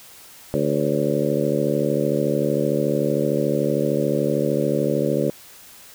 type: harmonic tone with a mistuned harmonic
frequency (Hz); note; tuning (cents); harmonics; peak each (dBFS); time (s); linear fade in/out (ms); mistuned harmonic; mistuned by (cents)
73.42; D2; 0; 2 / 3 / 4 / 5 / 6 / 7 / 8; -26 / -26 / -26 / -26 / -26 / -26 / -26; 0.54-5.3; 0; 8; -55
effects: white hiss -45 dBFS RMS until 5.94 s